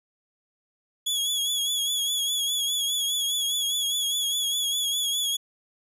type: tone with vibrato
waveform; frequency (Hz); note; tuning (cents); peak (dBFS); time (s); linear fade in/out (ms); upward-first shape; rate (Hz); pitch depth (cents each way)
sawtooth; 3366; G#7; +23; -21; 1.06-5.37; 10; triangle; 4.9; 60
effects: resampled to 32000 Hz